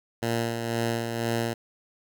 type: tone with tremolo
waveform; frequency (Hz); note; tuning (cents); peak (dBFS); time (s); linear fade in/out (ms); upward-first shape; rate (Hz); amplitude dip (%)
10% pulse; 116.1; A#2; -7; -16; 0.22-1.54; 10; sine; 2; 45
effects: none